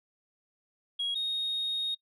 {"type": "tone pair in turn", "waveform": "sine", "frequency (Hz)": [3300, 3727], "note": ["G#7", "A#7"], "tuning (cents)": [-12, -1], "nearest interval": "major second", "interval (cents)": 211, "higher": "second", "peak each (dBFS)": -27, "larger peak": "neither", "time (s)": [[0.99, 1.15], [1.15, 1.95]], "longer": "second", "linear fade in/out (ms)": 10, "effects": ["noise-tail reverb RT60 0.1 s tail -26 dB re dry", "tanh soft clip ceiling -26 dBFS"]}